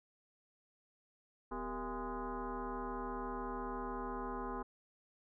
sine tone with frequency modulation, 390 Hz, G4, 9 cents flat, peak -38 dBFS, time 1.51-4.63 s, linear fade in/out 10 ms, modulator 214 Hz, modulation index 4, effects none

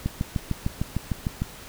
click train, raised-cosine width 5 ms, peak -12 dBFS, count 10, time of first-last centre 0.06-1.42 s, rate 6.62 Hz, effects pink hiss -43 dBFS RMS until 1.68 s

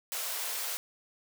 white high-pass noise, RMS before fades -35 dBFS, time 0.12-0.77 s, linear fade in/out 0 ms, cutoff 440 Hz, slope 96 dB/octave, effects none

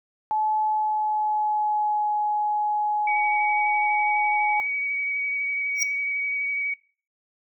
sine tone with pitch glide, 860 to 840.8 Hz, A5 to G#5, -40 to +21 cents, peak -21 dBFS, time 0.31-4.6 s, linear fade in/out 0 ms, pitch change -39 cents, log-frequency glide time 0.59-2.1 s
sine tone with vibrato, 2261 Hz, C#7, 34 cents sharp, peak -24 dBFS, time 3.07-6.74 s, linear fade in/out 5 ms, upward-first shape square, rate 12 Hz, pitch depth 13 cents each way
square tone with exponential growth, 5710 Hz, F8, 37 cents sharp, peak -18 dBFS, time 5.75-5.83 s, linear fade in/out 2 ms, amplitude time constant 17 ms
effects noise-tail reverb RT60 0.4 s tail -19 dB re dry

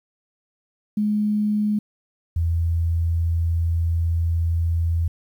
sine tone pair in turn, 210 / 83.5 Hz, G#3 / E2, +19 / +23 cents, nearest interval octave + major third, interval 1596 cents, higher first, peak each -18 dBFS, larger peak neither, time 0.97-1.79 / 2.36-5.08 s, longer second, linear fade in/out 5 ms, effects 9-bit

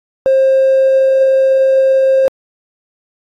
triangle tone, 532 Hz, C5, 29 cents sharp, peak -4 dBFS, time 0.26-2.28 s, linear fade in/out 0 ms, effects tanh soft clip ceiling -3 dBFS + AAC 48 kbps

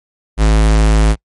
square tone, 53.6 Hz, A1, 45 cents flat, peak -8 dBFS, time 0.37-1.16 s, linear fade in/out 50 ms, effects noise-tail reverb RT60 0.1 s tail -24 dB re dry + MP3 48 kbps

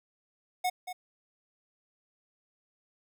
square tone with echo, 730 Hz, F#5, 24 cents flat, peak -27 dBFS, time 0.64-0.7 s, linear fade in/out 10 ms, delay 230 ms, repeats 1, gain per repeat -10 dB, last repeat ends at 0.93 s, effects none

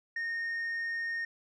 sine tone, 1843 Hz, A#6, 20 cents flat, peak -29 dBFS, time 0.16-1.25 s, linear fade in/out 5 ms, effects tanh soft clip ceiling -31 dBFS

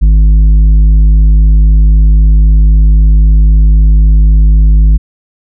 sine tone with tanh clipping, 51.91 Hz, G#1, in tune, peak -3 dBFS, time 0.01-4.98 s, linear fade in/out 20 ms, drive 7 dB, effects none

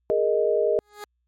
sine chord, Ab suspended second, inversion none, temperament equal, 415.3 / 466.2 / 622.3 Hz, Ab4 / Bb4 / Eb5, 0 / 0 / 0 cents, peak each -23 dBFS, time 0.1-0.79 s, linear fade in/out 0 ms
15% pulse tone with exponential growth, 415.3 Hz, G#4, in tune, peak -26 dBFS, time 0.8-1.04 s, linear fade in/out 0 ms, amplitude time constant 51 ms
effects added 60 Hz sine -70 dBFS peak until 1.27 s + MP3 64 kbps

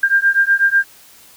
sine beating tone pair, 1593 / 1601.1 Hz, G6 / G6, +27 / +36 cents, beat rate 8.1 Hz, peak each -14 dBFS, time 0.03-0.84 s, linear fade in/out 5 ms, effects white hiss -45 dBFS RMS until 1.36 s

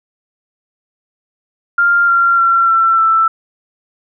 sine tone with pitch steps, 1396.9 / 1379.3 / 1361.8 / 1344.6 / 1327.7 Hz, F6 / F6 / F6 / E6 / E6, 0 / -22 / -44 / +34 / +12 cents, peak -8 dBFS, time 1.78-3.28 s, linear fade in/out 5 ms, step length 300 ms, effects none

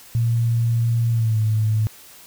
sine tone with pitch glide, 116.54 to 108.74 Hz, A#2 to A2, 0 to -20 cents, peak -16 dBFS, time 0.15-1.87 s, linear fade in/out 0 ms, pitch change -120 cents, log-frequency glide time 1.11-1.39 s, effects white hiss -45 dBFS RMS until 2.26 s

